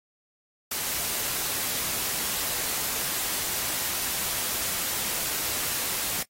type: noise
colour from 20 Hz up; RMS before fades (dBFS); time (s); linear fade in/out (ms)
white; -29; 0.71-6.23; 5
effects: noise-tail reverb RT60 0.1 s tail -22 dB re dry + AAC 48 kbps